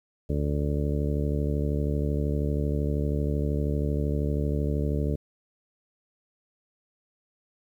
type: harmonic tone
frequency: 72.8 Hz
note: D2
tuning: 15 cents flat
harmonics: 1 / 2 / 3 / 4 / 5 / 6 / 7 / 8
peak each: -27 / -29 / -34 / -34 / -39 / -34 / -43 / -39 dBFS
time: 0.29-5.16 s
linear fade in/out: 10 ms
effects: 10-bit